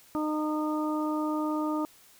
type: harmonic tone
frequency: 306 Hz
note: D#4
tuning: 29 cents flat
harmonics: 1 / 2 / 3 / 4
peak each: -28 / -36 / -36 / -36 dBFS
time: 0.15-1.85 s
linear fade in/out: 0 ms
effects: white hiss -57 dBFS RMS until 2.19 s